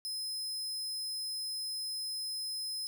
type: tone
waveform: sawtooth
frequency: 5100 Hz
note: D#8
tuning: 42 cents sharp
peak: -33 dBFS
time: 0.05-2.87 s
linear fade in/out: 0 ms
effects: none